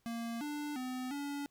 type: tone with pitch steps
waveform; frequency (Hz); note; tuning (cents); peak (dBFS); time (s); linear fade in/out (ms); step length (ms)
square; 231.9 / 294.9 / 254.6 / 285.1; A#3 / D4 / C4 / C#4; -9 / +7 / -47 / +49; -38; 0.06-1.46; 0; 350
effects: pink hiss -75 dBFS RMS until 1.5 s